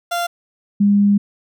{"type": "tone pair in turn", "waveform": ["30% pulse", "sine"], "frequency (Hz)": [693, 202.8], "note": ["F5", "G#3"], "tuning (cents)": [-14, -41], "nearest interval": "octave + major sixth", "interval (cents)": 2127, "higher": "first", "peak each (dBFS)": [-16, -10], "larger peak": "second", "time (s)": [[0.11, 0.27], [0.8, 1.18]], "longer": "second", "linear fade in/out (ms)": 10, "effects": []}